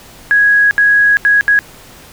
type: tone bursts at uneven times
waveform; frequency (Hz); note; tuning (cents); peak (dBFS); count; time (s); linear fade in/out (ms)
sine; 1661; G#6; 0; -6; 4; 0.31-0.71 / 0.78-1.17 / 1.25-1.41 / 1.48-1.59; 0
effects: pink hiss -38 dBFS RMS until 2.12 s